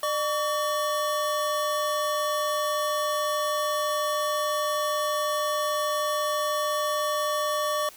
square tone pair together, 602 / 1136.4 Hz, D5 / C#6, +43 / +43 cents, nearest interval major seventh, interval 1100 cents, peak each -28 dBFS, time 0.03-7.89 s, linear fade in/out 2 ms, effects white hiss -49 dBFS RMS until 7.96 s

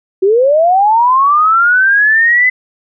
sine linear sweep, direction up, 365.8 to 2031 Hz, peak -6 dBFS, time 0.22-2.5 s, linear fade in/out 10 ms, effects none

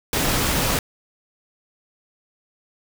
pink noise, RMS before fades -21 dBFS, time 0.13-0.79 s, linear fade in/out 2 ms, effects none

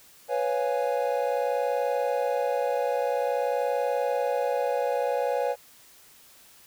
triangle chord, C# dominant seventh, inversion third, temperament equal, 493.9 / 554.4 / 698.5 / 830.6 Hz, B4 / C#5 / E#5 / G#5, 0 / 0 / 0 / 0 cents, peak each -26 / -26 / -31 / -29 dBFS, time 0.28-5.56 s, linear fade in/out 50 ms, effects white hiss -54 dBFS RMS until 6.66 s

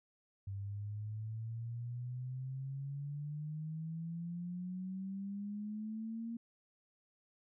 sine exponential sweep, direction up, 97.6 to 233.1 Hz, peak -39 dBFS, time 0.47-6.37 s, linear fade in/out 5 ms, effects none

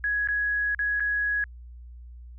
sine tone with dropouts, 1670 Hz, G#6, 9 cents sharp, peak -23 dBFS, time 0.04-1.44 s, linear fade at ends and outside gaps 1 ms, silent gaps 0.274-0.286 / 0.748-0.791 / 0.998-1.004 s, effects added 60 Hz sine -41 dBFS peak until 2.38 s

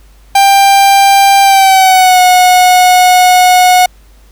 45% pulse tone with pitch glide, 791 to 729.6 Hz, G5 to F#5, +15 to -24 cents, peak -3 dBFS, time 0.35-3.86 s, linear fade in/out 5 ms, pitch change -139 cents, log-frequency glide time 1.42-2.2 s, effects added 50 Hz sine -38 dBFS peak until 4.31 s + pink hiss -48 dBFS RMS until 4.31 s

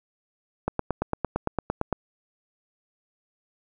click train, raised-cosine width 1 ms, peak -10 dBFS, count 12, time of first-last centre 0.68-1.927 s, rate 8.82 Hz, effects none

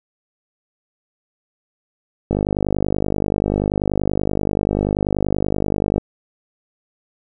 click train, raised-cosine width 2 ms, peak -5 dBFS, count 186, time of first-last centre 2.31-5.981 s, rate 50.4 Hz, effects none

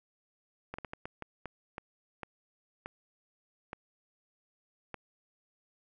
slowing click train, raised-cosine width 0.5 ms, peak -24 dBFS, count 12, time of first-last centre 0.74-4.943 s, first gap 45 ms, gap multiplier 1.39, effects none

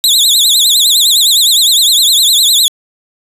sawtooth tone with vibrato, 3729 Hz, A#7, in tune, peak -3 dBFS, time 0.04-2.68 s, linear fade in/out 0 ms, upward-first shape triangle, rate 9.8 Hz, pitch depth 220 cents each way, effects resampled to 32000 Hz

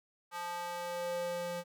square tone with high-pass filter sweep, 174.7 Hz, F3, 1 cent sharp, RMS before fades -38 dBFS, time 0.31-1.64 s, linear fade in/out 50 ms, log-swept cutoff 1000 to 350 Hz, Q 2.8, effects none

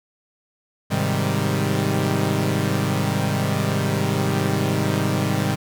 sawtooth chord, Ab major seventh, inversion none, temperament equal, 103.83 / 130.81 / 155.56 / 196 Hz, Ab2 / C3 / Eb3 / G3, 0 / 0 / 0 / 0 cents, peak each -21 dBFS, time 0.9-5.56 s, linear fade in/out 20 ms, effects none

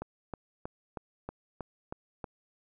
click train, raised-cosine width 1 ms, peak -23 dBFS, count 8, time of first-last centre 0.02-2.242 s, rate 3.15 Hz, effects none

